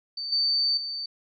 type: tone with level steps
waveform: sine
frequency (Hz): 4571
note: D8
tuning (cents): -48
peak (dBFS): -30 / -21 / -30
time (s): 0.17-1.06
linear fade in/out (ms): 5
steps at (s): 0.32 / 0.77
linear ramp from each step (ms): 5
effects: none